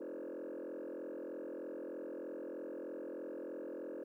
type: tone with frequency modulation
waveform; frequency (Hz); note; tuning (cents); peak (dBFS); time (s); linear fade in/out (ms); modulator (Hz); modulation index
sine; 425; G#4; +40; -39; 0-4.04; 10; 43.2; 3.3
effects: tanh soft clip ceiling -41 dBFS + 13-bit